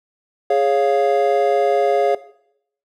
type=chord; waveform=triangle; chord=Db major; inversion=second; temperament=equal; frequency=415.3 / 554.4 / 698.5 Hz; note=Ab4 / Db5 / F5; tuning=0 / 0 / 0 cents; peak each=-16 dBFS; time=0.5-2.15 s; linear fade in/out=5 ms; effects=noise-tail reverb RT60 0.7 s tail -17 dB re dry